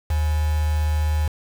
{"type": "tone with quantisation", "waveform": "sine", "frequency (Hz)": 76.3, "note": "D#2", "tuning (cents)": -33, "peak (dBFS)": -18, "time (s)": [0.1, 1.28], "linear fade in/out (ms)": 5, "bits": 5, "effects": []}